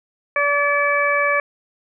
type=harmonic tone; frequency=575 Hz; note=D5; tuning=37 cents flat; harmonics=1 / 2 / 3 / 4; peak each=-21 / -21 / -21 / -21 dBFS; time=0.36-1.4 s; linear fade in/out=2 ms; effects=none